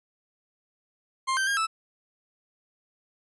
40% pulse tone with pitch steps, 1057 / 1558 / 1618 / 1314 Hz, C6 / G6 / G#6 / E6, +17 / -11 / -46 / -6 cents, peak -23 dBFS, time 1.27-1.67 s, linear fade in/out 20 ms, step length 100 ms, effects resampled to 24000 Hz

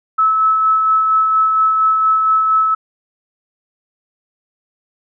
sine tone with tremolo, 1300 Hz, E6, 24 cents flat, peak -9 dBFS, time 0.18-2.75 s, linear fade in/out 10 ms, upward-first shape sine, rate 4.3 Hz, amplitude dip 30%, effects none

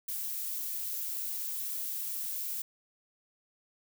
violet noise, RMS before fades -36 dBFS, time 0.08-2.62 s, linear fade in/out 5 ms, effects none

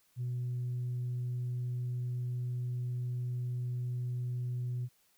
sine tone, 123.47 Hz, B2, in tune, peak -31 dBFS, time 0.16-4.89 s, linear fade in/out 50 ms, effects tanh soft clip ceiling -30 dBFS + white hiss -70 dBFS RMS until 5.17 s

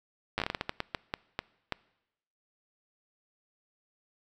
slowing click train, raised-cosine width 0.3 ms, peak -14 dBFS, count 15, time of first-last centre 0.38-1.723 s, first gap 9 ms, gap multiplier 1.32, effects noise-tail reverb RT60 0.9 s tail -23 dB re dry

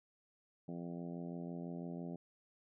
harmonic tone, 86 Hz, F2, 26 cents flat, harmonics 2 / 3 / 4 / 5 / 6 / 7 / 8 / 9, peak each -44 / -47 / -51 / -54 / -60 / -55 / -58 / -62 dBFS, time 0.68-2.16 s, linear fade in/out 5 ms, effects none

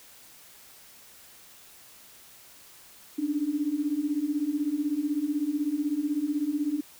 sine beating tone pair, 283.6 / 299.6 Hz, C#4 / D4, +40 / +35 cents, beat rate 16 Hz, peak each -30 / -27 dBFS, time 3.18-6.81 s, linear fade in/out 10 ms, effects white hiss -52 dBFS RMS until 6.99 s

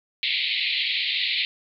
white band-pass noise, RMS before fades -25 dBFS, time 0.23-1.45 s, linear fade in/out 0 ms, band 2000 to 4300 Hz, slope 96 dB/octave, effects none

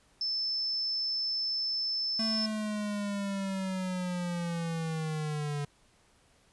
sine tone, 5274 Hz, E8, in tune, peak -29 dBFS, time 0.21-2.46 s, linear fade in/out 2 ms
square linear sweep, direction down, 223.6 to 143.8 Hz, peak -32 dBFS, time 2.19-5.65 s, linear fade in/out 5 ms
effects pink hiss -65 dBFS RMS until 6.52 s + resampled to 24000 Hz

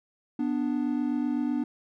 triangle tone pair together, 246.9 / 294.8 Hz, B3 / D4, 0 / +7 cents, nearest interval minor third, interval 307 cents, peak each -26 dBFS, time 0.39-1.64 s, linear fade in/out 5 ms, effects none

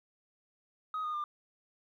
sine tone with pitch steps, 1259 / 1228.1 / 1198 Hz, D#6 / D#6 / D6, +20 / -23 / +34 cents, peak -31 dBFS, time 0.94-1.24 s, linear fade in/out 2 ms, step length 100 ms, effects tanh soft clip ceiling -31 dBFS + 12-bit

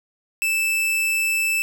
45% pulse tone, 2637 Hz, E7, in tune, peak -19 dBFS, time 0.42-1.62 s, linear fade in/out 0 ms, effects none

